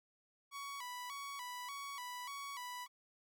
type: tone with vibrato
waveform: sawtooth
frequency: 1052 Hz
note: C6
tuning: 9 cents sharp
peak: -40 dBFS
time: 0.51-2.88 s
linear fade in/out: 50 ms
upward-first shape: square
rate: 1.7 Hz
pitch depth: 110 cents each way
effects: none